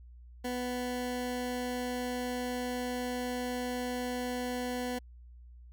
20% pulse tone, 248 Hz, B3, 7 cents sharp, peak -28 dBFS, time 0.44-4.99 s, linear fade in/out 10 ms, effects added 60 Hz sine -49 dBFS peak until 5.72 s

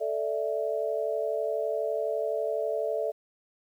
sine chord, A suspended fourth, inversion none, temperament equal, 440 / 587.3 / 659.3 Hz, A4 / D5 / E5, 0 / 0 / 0 cents, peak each -31 dBFS, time 0-3.12 s, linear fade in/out 20 ms, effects 10-bit

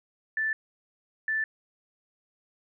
sine tone pair in turn, 1760 / 1760 Hz, A6 / A6, 0 / 0 cents, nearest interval unison, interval 0 cents, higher neither, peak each -25 dBFS, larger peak neither, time 0.37-0.53 / 1.28-1.44 s, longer neither, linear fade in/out 2 ms, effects none

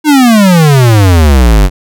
square exponential sweep, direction down, 313.6 to 45.05 Hz, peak -3 dBFS, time 0.04-1.7 s, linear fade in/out 50 ms, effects none

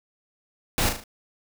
pink noise with echo, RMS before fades -23 dBFS, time 0.78-0.89 s, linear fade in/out 0 ms, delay 37 ms, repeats 4, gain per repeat -6 dB, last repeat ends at 1.038 s, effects none

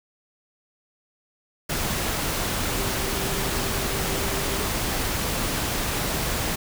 sine tone in noise, 392 Hz, G4, in tune, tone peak -35 dBFS, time 2.73-4.68 s, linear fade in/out 10 ms, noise pink, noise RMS -26 dBFS, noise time 1.69-6.56 s, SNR -12 dB, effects none

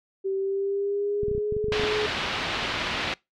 sine tone with pitch glide, 387.1 to 424.6 Hz, G4 to G#4, -22 to +38 cents, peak -24 dBFS, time 0.24-2.07 s, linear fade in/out 20 ms, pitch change +160 cents, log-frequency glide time 0.36-1.63 s
clicks, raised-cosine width 5 ms, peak -21 dBFS, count 12, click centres 1.233 / 1.283 / 1.314 / 1.35 / 1.38 / 1.524 / 1.566 / 1.643 / 1.684 / 1.72 / 1.797 / 1.836 s
white low-pass noise, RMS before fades -29 dBFS, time 1.72-3.14 s, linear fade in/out 2 ms, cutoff 3700 Hz, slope 24 dB/octave
effects noise-tail reverb RT60 0.2 s tail -24 dB re dry

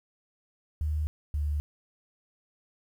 sine tone pair in turn, 76.3 / 74 Hz, D#2 / D2, -33 / +14 cents, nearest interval minor second, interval 53 cents, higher first, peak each -26 dBFS, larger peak neither, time 0.81-1.07 / 1.34-1.6 s, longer neither, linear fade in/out 0 ms, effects 10-bit

